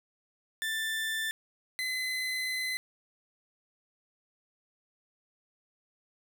30% pulse tone pair in turn, 1772 / 2032 Hz, A6 / B6, +12 / +49 cents, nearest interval major second, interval 237 cents, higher second, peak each -28 dBFS, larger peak neither, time 0.62-1.31 / 1.79-2.77 s, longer second, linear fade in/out 0 ms, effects none

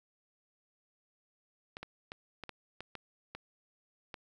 clicks, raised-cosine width 0.3 ms, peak -26 dBFS, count 9, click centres 1.769 / 1.83 / 2.119 / 2.437 / 2.493 / 2.806 / 2.953 / 3.35 / 4.142 s, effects 10-bit

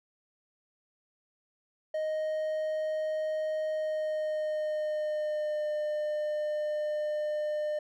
triangle tone with pitch glide, 622.3 to 603.2 Hz, D#5 to D5, 0 to +46 cents, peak -27 dBFS, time 1.94-7.79 s, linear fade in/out 5 ms, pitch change -54 cents, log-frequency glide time 3.71-5.68 s, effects none

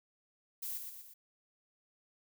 violet noise with echo, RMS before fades -40 dBFS, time 0.62-0.78 s, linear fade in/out 10 ms, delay 120 ms, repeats 3, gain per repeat -5 dB, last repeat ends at 1.14 s, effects none

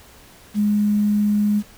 sine tone with quantisation, 207.9 Hz, G#3, 2 cents sharp, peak -15 dBFS, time 0.54-1.63 s, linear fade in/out 50 ms, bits 7, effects pink hiss -47 dBFS RMS until 1.77 s

